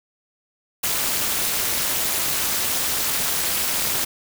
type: noise with amplitude modulation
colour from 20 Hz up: white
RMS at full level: -19 dBFS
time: 0.83-4.05 s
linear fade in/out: 10 ms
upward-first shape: sine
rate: 287 Hz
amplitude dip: 85%
effects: none